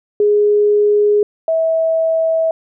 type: tone pair in turn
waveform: sine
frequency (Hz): 415.3 / 649.4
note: G#4 / E5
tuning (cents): 0 / -26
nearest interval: minor sixth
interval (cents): 774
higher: second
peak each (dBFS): -9 / -12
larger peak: first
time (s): 0.2-1.23 / 1.48-2.51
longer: neither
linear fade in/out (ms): 2
effects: none